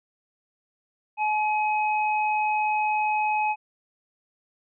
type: tone pair together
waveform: sine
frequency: 852 / 2535 Hz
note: G#5 / D#7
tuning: +44 / +32 cents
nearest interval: octave + perfect fifth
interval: 1888 cents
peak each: -22 / -29 dBFS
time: 1.17-3.56 s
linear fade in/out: 50 ms
effects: none